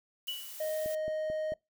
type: noise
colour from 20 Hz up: blue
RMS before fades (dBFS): -45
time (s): 0.27-0.95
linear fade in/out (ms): 2
type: tone with exponential decay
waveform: sine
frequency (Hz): 2949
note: F#7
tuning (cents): -6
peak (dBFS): -31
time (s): 0.28-0.66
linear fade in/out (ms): 2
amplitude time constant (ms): 81
type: tone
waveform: triangle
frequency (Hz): 622.3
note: D#5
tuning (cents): 0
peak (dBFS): -29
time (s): 0.6-1.54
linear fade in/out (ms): 5
type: click train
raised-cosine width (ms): 2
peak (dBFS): -30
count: 4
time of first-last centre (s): 0.86-1.521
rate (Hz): 4.54
effects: noise-tail reverb RT60 0.2 s tail -24 dB re dry